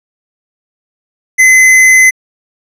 square tone, 2041 Hz, C7, 44 cents flat, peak -3 dBFS, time 1.38-2.11 s, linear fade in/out 20 ms, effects low-pass 12000 Hz 12 dB/octave

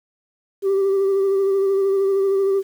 sine tone with vibrato, 390.8 Hz, G4, 5 cents flat, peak -13 dBFS, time 0.62-2.63 s, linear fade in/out 50 ms, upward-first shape sine, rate 13 Hz, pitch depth 26 cents each way, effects tanh soft clip ceiling -14 dBFS + 8-bit

